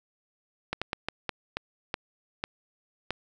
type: slowing click train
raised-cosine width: 0.3 ms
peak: -13 dBFS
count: 9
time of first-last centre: 0.73-3.106 s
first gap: 86 ms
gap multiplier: 1.34
effects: none